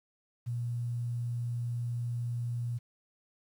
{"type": "tone with quantisation", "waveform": "sine", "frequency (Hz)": 119.5, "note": "A#2", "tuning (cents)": 43, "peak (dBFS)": -31, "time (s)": [0.46, 2.79], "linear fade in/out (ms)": 20, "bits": 10, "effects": []}